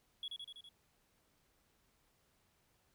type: tone with echo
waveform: triangle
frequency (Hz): 3356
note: G#7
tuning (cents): +17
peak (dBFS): -37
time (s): 0.23-0.28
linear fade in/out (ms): 2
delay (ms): 82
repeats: 5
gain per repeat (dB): -3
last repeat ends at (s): 0.69
effects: tanh soft clip ceiling -37 dBFS + pink hiss -75 dBFS RMS until 2.94 s